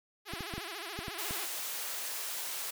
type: tone with vibrato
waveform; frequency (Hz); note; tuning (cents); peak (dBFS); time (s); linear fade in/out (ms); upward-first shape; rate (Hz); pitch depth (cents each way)
5% pulse; 374.3; F#4; +20; -28; 0.25-1.48; 50; sine; 14; 230
type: clicks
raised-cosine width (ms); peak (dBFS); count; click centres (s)
3; -27; 7; 0.336 / 0.407 / 0.538 / 0.58 / 0.99 / 1.082 / 1.309
type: high-pass noise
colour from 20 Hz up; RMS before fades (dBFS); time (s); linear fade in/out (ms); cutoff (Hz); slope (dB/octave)
white; -38; 1.18-2.71; 10; 470; 12
effects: none